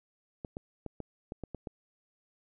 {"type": "clicks", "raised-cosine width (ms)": 2, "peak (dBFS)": -25, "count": 8, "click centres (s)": [0.448, 0.569, 0.863, 1.003, 1.321, 1.437, 1.547, 1.672], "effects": []}